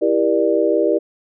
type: chord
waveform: sine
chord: E half-diminished seventh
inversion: none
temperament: just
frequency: 329.6 / 395.6 / 474.7 / 593.3 Hz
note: E4 / G4 / Bb4 / D5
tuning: 0 / +16 / +31 / +18 cents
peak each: -19 dBFS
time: 0.01-0.99 s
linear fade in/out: 20 ms
effects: none